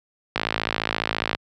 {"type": "click train", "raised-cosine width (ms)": 0.3, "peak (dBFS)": -5, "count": 55, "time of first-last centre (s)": [0.36, 1.349], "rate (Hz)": 54.6, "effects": ["high-pass 80 Hz 12 dB/octave"]}